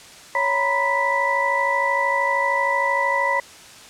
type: tone cluster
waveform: sine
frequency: 556 / 947 / 1000 / 1974 Hz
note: C#5 / A#5 / B5 / B6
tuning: +5 / +27 / +21 / -1 cents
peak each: -25 / -23 / -24 / -22 dBFS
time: 0.35-3.4 s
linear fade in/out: 2 ms
effects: white hiss -43 dBFS RMS until 3.89 s + low-pass 8000 Hz 12 dB/octave